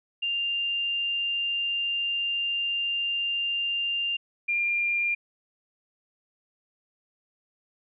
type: tone pair in turn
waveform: sine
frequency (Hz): 2794 / 2397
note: F7 / D7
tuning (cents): 0 / +35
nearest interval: minor third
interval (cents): 265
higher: first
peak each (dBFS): -25 / -23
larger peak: second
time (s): 0.22-4.17 / 4.48-5.15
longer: first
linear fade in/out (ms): 10
effects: none